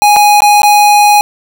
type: tone with dropouts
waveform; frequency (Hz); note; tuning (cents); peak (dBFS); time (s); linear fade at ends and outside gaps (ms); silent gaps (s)
square; 829; G#5; -3; -4; 0.02-1.21; 0; 0.162-0.166 / 0.405-0.42 / 0.619-0.632
effects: none

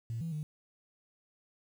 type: tone with pitch steps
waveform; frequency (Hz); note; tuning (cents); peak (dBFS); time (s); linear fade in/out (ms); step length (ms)
sine; 114.8 / 165.1 / 151.9; A#2 / E3 / D#3; -26 / +3 / -41; -33; 0.1-0.43; 0; 110
effects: tanh soft clip ceiling -30 dBFS + 10-bit

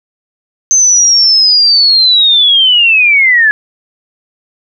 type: linear sweep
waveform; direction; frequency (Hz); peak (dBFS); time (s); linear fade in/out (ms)
sine; down; 6272 to 1678; -4; 0.71-3.51; 0
effects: none

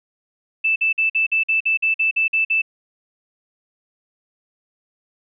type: tone bursts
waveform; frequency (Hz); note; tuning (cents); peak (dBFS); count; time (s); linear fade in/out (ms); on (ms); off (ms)
sine; 2641; E7; +3; -15; 12; 0.64-2.619; 10; 120; 49
effects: none

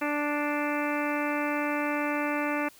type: harmonic tone with a mistuned harmonic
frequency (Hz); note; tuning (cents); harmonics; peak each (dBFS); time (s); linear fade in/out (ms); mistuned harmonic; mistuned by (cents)
293.7; D4; 0; 1 / 2 / 3 / 4 / 5 / 6 / 7 / 8 / 9; -30 / -33 / -35 / -36 / -37 / -38 / -38 / -39 / -40; 0.01-2.69; 10; 7; +24
effects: white hiss -55 dBFS RMS until 2.79 s

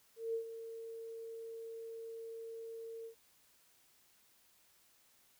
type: tone with ADSR envelope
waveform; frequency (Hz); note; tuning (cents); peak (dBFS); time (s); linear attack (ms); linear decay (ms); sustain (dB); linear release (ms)
sine; 454.6; A#4; -43; -33; 0.16-3.15; 180; 98; -11; 93
effects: white hiss -69 dBFS RMS until 5.39 s

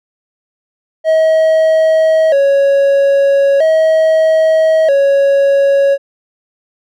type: tone with vibrato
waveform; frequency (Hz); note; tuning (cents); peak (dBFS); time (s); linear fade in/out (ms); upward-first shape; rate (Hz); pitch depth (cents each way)
triangle; 595; D5; +22; -5; 1.04-5.98; 50; square; 0.39; 120
effects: none

